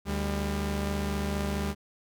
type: tone pair together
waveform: sawtooth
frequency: 74.77 / 200 Hz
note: D2 / G3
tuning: +32 / +35 cents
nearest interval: octave + perfect fourth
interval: 1703 cents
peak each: -27 dBFS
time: 0.05-1.75 s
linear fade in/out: 50 ms
effects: none